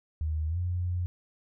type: tone with pitch glide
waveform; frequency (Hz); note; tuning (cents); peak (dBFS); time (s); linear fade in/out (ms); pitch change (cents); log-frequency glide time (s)
sine; 77.9 to 88.97; D#2 to F2; +3 to +33; -27; 0.21-1.06; 0; +230; 0.48-0.58
effects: none